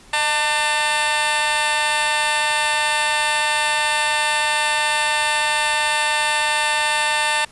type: tone with amplitude modulation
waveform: 15% pulse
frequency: 897 Hz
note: A5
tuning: 33 cents sharp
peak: -7 dBFS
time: 0.13-7.45 s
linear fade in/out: 5 ms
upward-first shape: sine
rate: 286 Hz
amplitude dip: 85%
effects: pink hiss -47 dBFS RMS until 7.51 s + resampled to 24000 Hz